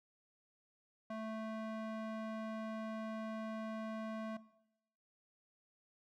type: tone with band-pass filter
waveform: square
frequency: 220 Hz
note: A3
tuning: in tune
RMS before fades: -43 dBFS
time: 1.1-4.37 s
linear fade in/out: 5 ms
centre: 730 Hz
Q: 0.96
effects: noise-tail reverb RT60 0.8 s tail -18 dB re dry

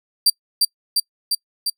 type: tone with echo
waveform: sawtooth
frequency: 4699 Hz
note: D8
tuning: in tune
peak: -8 dBFS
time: 0.26-0.3 s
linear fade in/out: 5 ms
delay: 350 ms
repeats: 4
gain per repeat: -2 dB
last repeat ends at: 1.7 s
effects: noise-tail reverb RT60 0.1 s tail -25 dB re dry

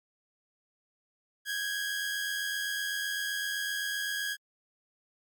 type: tone pair together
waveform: sawtooth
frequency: 1568 / 1655.8 Hz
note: G6 / G#6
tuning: 0 / -6 cents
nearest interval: minor second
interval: 94 cents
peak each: -35 / -28 dBFS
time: 1.45-4.37 s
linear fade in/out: 50 ms
effects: MP3 96 kbps

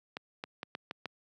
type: clicks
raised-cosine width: 0.3 ms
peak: -21 dBFS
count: 6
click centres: 0.169 / 0.439 / 0.631 / 0.751 / 0.911 / 1.057 s
effects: high-pass 150 Hz 12 dB/octave

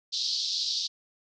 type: band-pass noise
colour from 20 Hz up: white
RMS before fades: -30 dBFS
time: 0.12-0.88 s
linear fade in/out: 20 ms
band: 3700 to 5200 Hz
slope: 48 dB/octave
effects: none

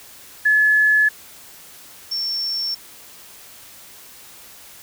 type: tone pair in turn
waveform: sine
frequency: 1713 / 5438 Hz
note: A6 / F8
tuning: -47 / -47 cents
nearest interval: octave + minor sixth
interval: 2000 cents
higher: second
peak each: -12 / -21 dBFS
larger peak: first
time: 0.45-1.09 / 2.11-2.75 s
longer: neither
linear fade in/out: 10 ms
effects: white hiss -43 dBFS RMS until 4.82 s

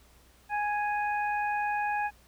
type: harmonic tone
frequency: 830.6 Hz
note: G#5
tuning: in tune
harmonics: 1 / 2 / 3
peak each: -28 / -34 / -38 dBFS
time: 0.49-2.11 s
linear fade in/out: 50 ms
effects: added 60 Hz sine -59 dBFS peak until 2.27 s + pink hiss -61 dBFS RMS until 2.27 s

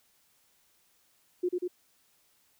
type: tone with echo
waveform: sine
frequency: 358.4 Hz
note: F4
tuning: 45 cents sharp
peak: -25 dBFS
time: 1.43-1.49 s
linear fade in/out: 10 ms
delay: 95 ms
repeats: 2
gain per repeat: -2 dB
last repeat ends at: 1.68 s
effects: white hiss -68 dBFS RMS until 2.59 s

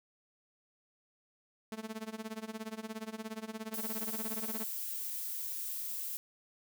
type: tone with tremolo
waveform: sawtooth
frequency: 220 Hz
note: A3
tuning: in tune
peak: -33 dBFS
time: 1.72-4.64 s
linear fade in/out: 0 ms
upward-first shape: sine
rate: 17 Hz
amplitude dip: 90%
type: noise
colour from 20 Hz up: violet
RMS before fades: -39 dBFS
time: 3.74-6.17 s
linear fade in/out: 0 ms
effects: none

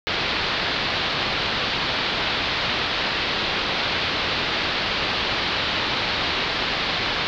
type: low-pass noise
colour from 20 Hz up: white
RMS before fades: -24 dBFS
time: 0.07-7.27 s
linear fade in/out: 0 ms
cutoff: 4400 Hz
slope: 48 dB/octave
effects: none

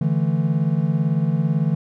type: chord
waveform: triangle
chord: D suspended second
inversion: none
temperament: equal with one note detuned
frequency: 146.83 / 164.81 / 217.5 Hz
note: D3 / E3 / A3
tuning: 0 / 0 / -20 cents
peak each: -19 / -18 / -24 dBFS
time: 0.01-1.75 s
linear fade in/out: 5 ms
effects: none

